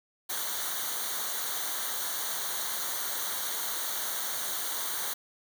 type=noise with comb filter; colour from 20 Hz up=white; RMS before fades=-33 dBFS; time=0.29-5.14 s; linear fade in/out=10 ms; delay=0.39 ms; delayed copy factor=-0.8; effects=none